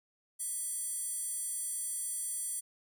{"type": "tone with high-pass filter", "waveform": "square", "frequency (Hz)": 659, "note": "E5", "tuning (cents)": -1, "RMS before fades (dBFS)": -37, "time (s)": [0.39, 2.61], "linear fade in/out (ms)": 20, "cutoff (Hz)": 9300, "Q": 6.5, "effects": []}